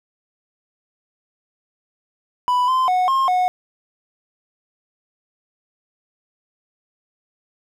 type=tone with pitch steps; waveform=triangle; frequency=991 / 1034 / 734 / 1067 / 731 Hz; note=B5 / C6 / F#5 / C6 / F#5; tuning=+6 / -21 / -14 / +34 / -21 cents; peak=-13 dBFS; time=2.48-3.48 s; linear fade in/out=0 ms; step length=200 ms; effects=9-bit